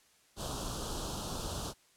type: band-stop noise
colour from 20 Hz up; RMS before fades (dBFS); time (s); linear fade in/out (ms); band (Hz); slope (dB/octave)
pink; -38; 0.36-1.74; 50; 1400 to 3000; 48
effects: white hiss -66 dBFS RMS until 1.96 s + low-pass 10000 Hz 12 dB/octave

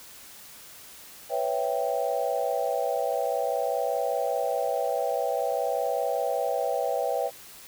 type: chord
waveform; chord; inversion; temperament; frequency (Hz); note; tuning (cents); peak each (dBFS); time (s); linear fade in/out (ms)
sine; C# half-diminished seventh; third; equal; 493.9 / 554.4 / 659.3 / 784; B4 / C#5 / E5 / G5; 0 / 0 / 0 / 0; -30; 1.29-7.31; 50
effects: white hiss -47 dBFS RMS until 7.67 s

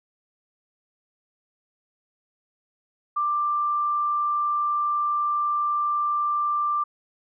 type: tone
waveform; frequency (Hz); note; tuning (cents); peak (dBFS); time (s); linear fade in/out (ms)
sine; 1182; D6; +11; -21; 3.16-6.84; 10
effects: none

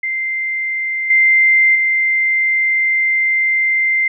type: tone with level steps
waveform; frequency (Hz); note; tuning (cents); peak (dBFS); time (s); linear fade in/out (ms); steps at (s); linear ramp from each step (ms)
sine; 2087; C7; -5; -17 / -8 / -12; 0.03-4.08; 5; 1.1 / 1.75; 5
effects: none

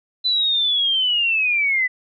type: linear sweep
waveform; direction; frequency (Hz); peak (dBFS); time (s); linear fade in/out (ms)
sine; down; 4028 to 1975.5; -16; 0.24-1.88; 20
effects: none

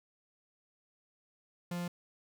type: tone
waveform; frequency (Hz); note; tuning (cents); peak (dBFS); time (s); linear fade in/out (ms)
45% pulse; 174.9; F3; +3; -35; 1.71-1.88; 5
effects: none

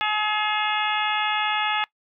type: harmonic tone with a mistuned harmonic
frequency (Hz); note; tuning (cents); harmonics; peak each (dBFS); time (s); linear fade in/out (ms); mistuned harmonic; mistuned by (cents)
424.8; G#4; +39; 2 / 3 / 4 / 5 / 6 / 7 / 8; -26 / -28 / -29 / -30 / -31 / -31 / -32; 0.01-1.84; 0; 7; -75
effects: noise-tail reverb RT60 0.1 s tail -22 dB re dry

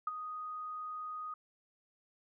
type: tone with ADSR envelope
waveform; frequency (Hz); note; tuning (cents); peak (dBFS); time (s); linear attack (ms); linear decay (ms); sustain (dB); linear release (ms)
sine; 1244.5; D#6; 0; -29; 0.07-1.34; 4; 22; -10; 4
effects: none

